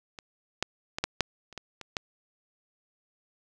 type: clicks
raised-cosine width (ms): 0.2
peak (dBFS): -24 / -9 / -14 / -8 / -6 / -30 / -20 / -23 / -12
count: 9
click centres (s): 0.188 / 0.626 / 0.985 / 1.04 / 1.207 / 1.527 / 1.577 / 1.813 / 1.968
effects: none